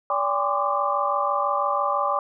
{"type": "tone cluster", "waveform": "sine", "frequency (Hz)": [576, 805, 1032, 1146, 1192], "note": ["D5", "G5", "C6", "D6", "D6"], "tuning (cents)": [-34, 46, -24, -43, 25], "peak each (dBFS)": -27, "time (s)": [0.1, 2.19], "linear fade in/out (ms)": 2, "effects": []}